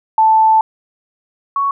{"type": "tone pair in turn", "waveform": "sine", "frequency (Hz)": [880, 1113.7], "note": ["A5", "C#6"], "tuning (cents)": [0, 8], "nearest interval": "major third", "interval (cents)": 408, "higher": "second", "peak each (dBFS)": [-7, -13], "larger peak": "first", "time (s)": [[0.18, 0.61], [1.56, 1.71]], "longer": "first", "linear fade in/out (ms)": 2, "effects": []}